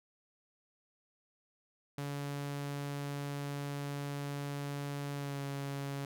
sawtooth tone with pitch glide, 142.5 to 139.73 Hz, C#3 to C#3, +48 to +14 cents, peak -33 dBFS, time 1.98-6.05 s, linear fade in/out 2 ms, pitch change -34 cents, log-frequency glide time 5.14-5.41 s, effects none

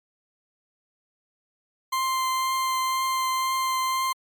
40% pulse tone with vibrato, 1046 Hz, C6, 1 cent flat, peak -22 dBFS, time 1.92-4.13 s, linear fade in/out 10 ms, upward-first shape triangle, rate 2 Hz, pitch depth 11 cents each way, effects MP3 96 kbps

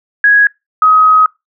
sine tone pair in turn, 1661.2 / 1264.4 Hz, G#6 / D#6, 0 / +27 cents, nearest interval perfect fourth, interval 473 cents, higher first, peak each -4 dBFS, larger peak neither, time 0.24-0.47 / 0.82-1.26 s, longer second, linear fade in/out 2 ms, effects noise-tail reverb RT60 0.2 s tail -24 dB re dry

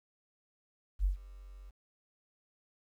sine tone with ADSR envelope, 47.12 Hz, F#1, 32 cents sharp, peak -24 dBFS, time 0.99-1.71 s, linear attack 56 ms, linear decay 120 ms, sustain -23 dB, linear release 17 ms, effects 11-bit

